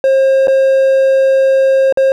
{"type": "tone with dropouts", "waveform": "triangle", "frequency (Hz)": 535, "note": "C5", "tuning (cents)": 38, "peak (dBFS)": -5, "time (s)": [0.04, 2.12], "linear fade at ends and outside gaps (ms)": 1, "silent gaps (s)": [[0.472, 0.481], [1.925, 1.973]], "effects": []}